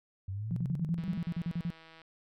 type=exponential sweep; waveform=sine; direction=up; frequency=92.9 to 207.7 Hz; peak=-34 dBFS; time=0.28-1.18 s; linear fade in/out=5 ms
type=tone bursts; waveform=sine; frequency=171.2 Hz; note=F3; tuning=34 cents flat; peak=-30 dBFS; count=13; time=0.51-1.703 s; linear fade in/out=0 ms; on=53 ms; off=42 ms
type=click train; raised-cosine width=0.3 ms; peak=-38 dBFS; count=169; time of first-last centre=0.98-2.017 s; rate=162 Hz
effects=none